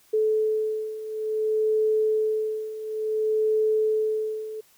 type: beating tone pair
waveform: sine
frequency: 433.2 / 433.77 Hz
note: A4 / A4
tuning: -27 / -25 cents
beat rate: 0.57 Hz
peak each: -27 / -23 dBFS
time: 0.13-4.61 s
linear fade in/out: 10 ms
effects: white hiss -59 dBFS RMS until 4.77 s